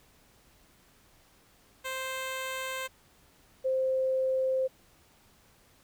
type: tone pair in turn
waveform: 10% pulse / sine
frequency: 523.3 / 523.3 Hz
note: C5 / C5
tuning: 0 / 0 cents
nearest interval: unison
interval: 0 cents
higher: neither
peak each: -25 dBFS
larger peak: neither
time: 1.84-2.88 / 3.64-4.68 s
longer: neither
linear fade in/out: 20 ms
effects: pink hiss -62 dBFS RMS until 5.83 s